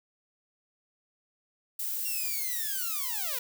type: noise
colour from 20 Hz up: violet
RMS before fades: -33 dBFS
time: 1.79-3.39 s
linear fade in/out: 5 ms
type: linear sweep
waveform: 5% pulse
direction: down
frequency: 2794 to 462.9 Hz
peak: -26 dBFS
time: 2.05-3.39 s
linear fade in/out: 5 ms
effects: none